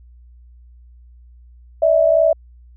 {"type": "tone pair together", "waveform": "sine", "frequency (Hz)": [587, 649.8], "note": ["D5", "E5"], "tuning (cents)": [-1, -25], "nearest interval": "major second", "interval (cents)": 176, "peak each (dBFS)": [-16, -12], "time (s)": [1.82, 2.33], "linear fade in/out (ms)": 5, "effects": ["added 60 Hz sine -42 dBFS peak until 2.76 s"]}